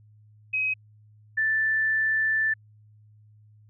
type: tone pair in turn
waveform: sine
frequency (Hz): 2535 / 1762.7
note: D#7 / A6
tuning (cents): +32 / +3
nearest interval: tritone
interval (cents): 629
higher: first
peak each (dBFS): -23 / -21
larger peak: second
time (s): 0.53-0.74 / 1.37-2.54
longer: second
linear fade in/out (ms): 10
effects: added 106 Hz sine -52 dBFS peak until 3.69 s